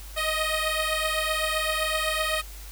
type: beating tone pair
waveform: 10% pulse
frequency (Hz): 623 / 630.8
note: D#5 / D#5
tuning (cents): +2 / +24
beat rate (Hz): 7.8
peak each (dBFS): -18 / -20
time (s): 0.16-2.42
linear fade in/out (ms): 20
effects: added 50 Hz sine -39 dBFS peak until 2.71 s + white hiss -46 dBFS RMS until 2.71 s